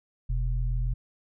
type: tone pair together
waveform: sine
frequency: 43.56 / 123.1 Hz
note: F1 / B2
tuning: -4 / -5 cents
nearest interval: octave + tritone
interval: 1799 cents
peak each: -25 / -31 dBFS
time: 0.29-0.94 s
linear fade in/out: 10 ms
effects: none